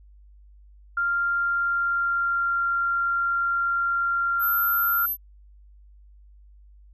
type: tone with pitch glide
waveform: sine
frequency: 1393 to 1384.2 Hz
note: F6 to F6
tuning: -5 to -16 cents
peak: -21 dBFS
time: 0.97-5.06 s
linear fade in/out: 5 ms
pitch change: -11 cents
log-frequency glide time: 1.34-2.62 s
type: tone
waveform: sine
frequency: 12380 Hz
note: G9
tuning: 23 cents flat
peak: -24 dBFS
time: 4.39-5.17 s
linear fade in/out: 50 ms
effects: added 50 Hz sine -48 dBFS peak until 6.93 s